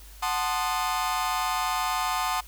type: chord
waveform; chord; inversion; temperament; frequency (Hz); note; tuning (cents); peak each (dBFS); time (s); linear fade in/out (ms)
40% pulse; F# diminished seventh; none; equal with one note detuned; 740 / 880 / 1046.5 / 1231.6; F#5 / A5 / C6 / Eb6; 0 / 0 / 0 / -18; -30; 0.22-2.41; 10
effects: added 50 Hz sine -45 dBFS peak until 2.47 s + white hiss -51 dBFS RMS until 2.47 s